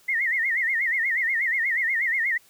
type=tone with vibrato; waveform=sine; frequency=1975.5 Hz; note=B6; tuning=in tune; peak=-21 dBFS; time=0.08-2.38 s; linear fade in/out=10 ms; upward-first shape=sine; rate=8.3 Hz; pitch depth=160 cents each way; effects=white hiss -57 dBFS RMS until 2.49 s